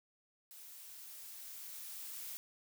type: noise with level ramp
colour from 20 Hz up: blue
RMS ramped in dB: -54 to -45 dBFS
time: 0.51-2.37 s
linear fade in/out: 0 ms
effects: none